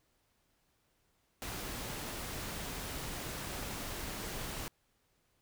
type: noise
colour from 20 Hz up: pink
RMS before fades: -41 dBFS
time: 1.42-4.68 s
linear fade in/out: 0 ms
effects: pink hiss -75 dBFS RMS until 5.41 s